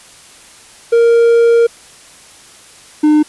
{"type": "tone pair in turn", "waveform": "triangle", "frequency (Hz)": [466.2, 302.9], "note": ["A#4", "D#4"], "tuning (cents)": [0, -46], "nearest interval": "perfect fifth", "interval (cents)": 746, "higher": "first", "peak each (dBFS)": -4, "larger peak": "neither", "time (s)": [[0.92, 1.67], [3.03, 3.23]], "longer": "first", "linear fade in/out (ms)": 10, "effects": ["white hiss -40 dBFS RMS until 3.28 s", "resampled to 24000 Hz"]}